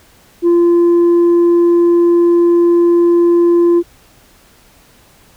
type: tone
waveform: sine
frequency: 344.3 Hz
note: F4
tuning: 25 cents flat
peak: -4 dBFS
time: 0.42-3.83 s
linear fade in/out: 50 ms
effects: tanh soft clip ceiling -6 dBFS + pink hiss -47 dBFS RMS until 5.36 s